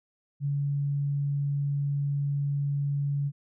sine tone, 142.1 Hz, C#3, 43 cents sharp, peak -25 dBFS, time 0.4-3.32 s, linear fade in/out 50 ms, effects none

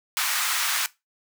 pink high-pass noise, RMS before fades -25 dBFS, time 0.17-0.86 s, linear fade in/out 0 ms, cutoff 1100 Hz, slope 24 dB/octave, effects noise-tail reverb RT60 0.2 s tail -18 dB re dry

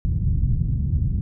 white low-pass noise, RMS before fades -21 dBFS, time 0.05-1.21 s, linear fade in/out 0 ms, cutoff 140 Hz, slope 24 dB/octave, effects none

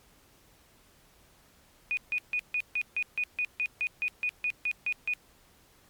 sine tone bursts, 2472 Hz, D#7, 12 cents flat, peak -26 dBFS, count 16, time 1.91-5.136 s, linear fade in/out 0 ms, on 61 ms, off 150 ms, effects pink hiss -61 dBFS RMS until 5.89 s + MP3 96 kbps

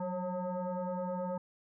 sine tone with frequency modulation, 176.3 Hz, F3, 17 cents sharp, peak -33 dBFS, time 0-1.38 s, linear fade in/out 5 ms, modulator 362 Hz, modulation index 2.1, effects none

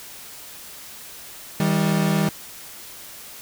40% pulse tone pair together, 160 / 197.45 Hz, D#3 / G3, +49 / +13 cents, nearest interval major third, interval 364 cents, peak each -20 dBFS, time 1.6-2.29 s, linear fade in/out 2 ms, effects white hiss -40 dBFS RMS until 3.41 s

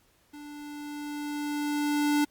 square tone with level ramp, 293.7 Hz, D4, in tune, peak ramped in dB -43 to -22 dBFS, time 0.33-2.25 s, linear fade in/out 10 ms, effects pink hiss -65 dBFS RMS until 2.3 s + Opus 48 kbps

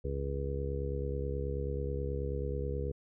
harmonic tone, 69.3 Hz, C#2, in tune, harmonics 1 / 2 / 3 / 4 / 5 / 6 / 7, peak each -35 / -39 / -48 / -47 / -48 / -40 / -40 dBFS, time 0.04-2.92 s, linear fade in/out 10 ms, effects none

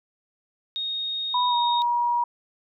sine tone, 3723 Hz, A#7, 3 cents flat, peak -26 dBFS, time 0.76-1.82 s, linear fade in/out 0 ms
sine tone with pitch glide, 987.8 to 956.9 Hz, B5 to A#5, 0 to +45 cents, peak -20 dBFS, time 1.34-2.24 s, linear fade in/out 5 ms, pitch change -55 cents, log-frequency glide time 1.49-1.55 s
effects none

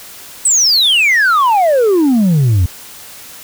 sine exponential sweep, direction down, 8300 to 83 Hz, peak -5 dBFS, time 0.45-2.66 s, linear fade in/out 5 ms, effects tanh soft clip ceiling -7 dBFS + white hiss -34 dBFS RMS until 3.43 s

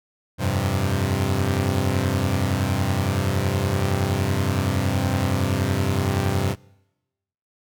sawtooth chord, F suspended second, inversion none, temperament equal, 87.31 / 98 / 130.81 Hz, F2 / G2 / C3, 0 / 0 / 0 cents, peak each -22 / -19 / -21 dBFS, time 0.38-6.56 s, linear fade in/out 50 ms, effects noise-tail reverb RT60 1.0 s tail -25 dB re dry

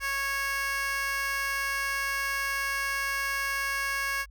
15% pulse tone with high-pass filter, 551 Hz, C#5, 11 cents flat, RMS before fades -30 dBFS, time 0-4.26 s, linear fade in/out 50 ms, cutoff 1500 Hz, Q 1.4, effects added 50 Hz sine -47 dBFS peak until 4.3 s

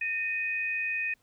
sine tone pair together, 1825.9 / 2500 Hz, A#6 / D#7, -36 / +8 cents, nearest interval perfect fourth, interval 544 cents, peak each -34 / -29 dBFS, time 0.01-1.14 s, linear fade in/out 5 ms, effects pink hiss -69 dBFS RMS until 1.22 s

